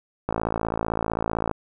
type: click train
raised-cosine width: 1 ms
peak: -10 dBFS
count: 69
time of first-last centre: 0.29-1.513 s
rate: 55.6 Hz
effects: none